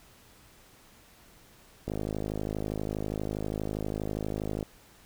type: click train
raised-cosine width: 2 ms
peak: -19 dBFS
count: 145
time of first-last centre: 1.88-4.628 s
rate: 52.4 Hz
effects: pink hiss -57 dBFS RMS until 5.05 s